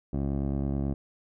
15% pulse tone with low-pass filter, 69.3 Hz, C#2, in tune, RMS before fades -29 dBFS, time 0.13-0.94 s, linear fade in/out 5 ms, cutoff 460 Hz, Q 1.2, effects none

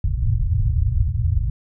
white low-pass noise, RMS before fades -19 dBFS, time 0.04-1.5 s, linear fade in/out 5 ms, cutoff 120 Hz, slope 48 dB/octave, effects none

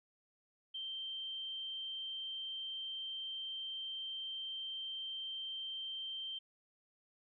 sine tone, 3136 Hz, G7, in tune, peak -40 dBFS, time 0.74-6.39 s, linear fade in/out 10 ms, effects none

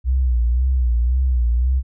sine tone with vibrato, 61.74 Hz, B1, in tune, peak -14 dBFS, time 0.04-1.83 s, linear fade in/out 50 ms, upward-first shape sine, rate 1.9 Hz, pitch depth 96 cents each way, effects none

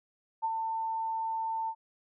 sine tone with ADSR envelope, 896 Hz, A5, 31 cents sharp, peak -26 dBFS, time 0.42-1.75 s, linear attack 24 ms, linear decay 45 ms, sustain -4 dB, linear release 64 ms, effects none

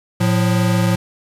square tone pair together, 111.28 / 178.2 Hz, A2 / F3, +20 / +35 cents, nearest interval minor sixth, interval 815 cents, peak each -17 dBFS, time 0.2-0.96 s, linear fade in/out 10 ms, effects resampled to 32000 Hz + 7-bit

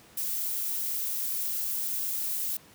violet noise, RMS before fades -31 dBFS, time 0.17-2.57 s, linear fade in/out 5 ms, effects pink hiss -55 dBFS RMS until 2.74 s + high-pass 100 Hz 12 dB/octave

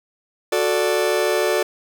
40% pulse chord, D major, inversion first, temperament just, 367.1 / 440.5 / 587.3 Hz, F#4 / A4 / D5, -14 / +2 / 0 cents, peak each -21 dBFS, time 0.52-1.63 s, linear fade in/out 5 ms, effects none

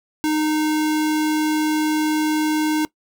square tone, 307.8 Hz, D#4, 19 cents flat, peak -18 dBFS, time 0.24-2.85 s, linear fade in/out 0 ms, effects noise-tail reverb RT60 0.1 s tail -20 dB re dry

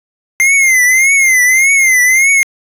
square tone with vibrato, 2093 Hz, C7, in tune, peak -7 dBFS, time 0.4-2.43 s, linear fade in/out 0 ms, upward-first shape triangle, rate 1.7 Hz, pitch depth 120 cents each way, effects resampled to 32000 Hz

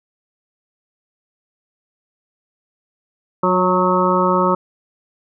harmonic tone with a mistuned harmonic, 183.4 Hz, F#3, 15 cents flat, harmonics 1 / 2 / 3 / 5 / 6 / 7, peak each -20 / -20 / -20 / -20 / -20 / -20 dBFS, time 3.43-4.55 s, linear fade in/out 5 ms, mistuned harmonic 2, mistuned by -22 cents, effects none

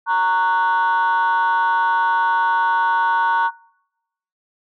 sine chord, F# major, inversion first, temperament just, 925 / 1110 / 1480 Hz, A#5 / C#6 / F#6, -14 / +2 / 0 cents, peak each -16 / -21 / -20 dBFS, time 0.06-3.51 s, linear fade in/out 50 ms, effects noise-tail reverb RT60 0.9 s tail -25 dB re dry + tanh soft clip ceiling -10 dBFS

